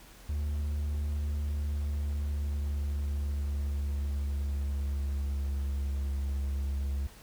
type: tone with pitch glide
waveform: triangle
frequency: 73.7 to 69.16 Hz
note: D2 to C#2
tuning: +7 to -3 cents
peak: -27 dBFS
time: 0.29-7.07 s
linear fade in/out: 5 ms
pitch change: -110 cents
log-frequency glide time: 1.09-5.89 s
effects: added 45 Hz sine -53 dBFS peak until 7.22 s + pink hiss -54 dBFS RMS until 7.22 s